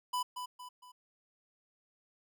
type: tone with echo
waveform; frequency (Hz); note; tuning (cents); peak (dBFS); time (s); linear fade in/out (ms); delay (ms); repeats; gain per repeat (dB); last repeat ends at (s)
square; 995; B5; +13; -32; 0.13-0.23; 10; 230; 3; -7; 0.92
effects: none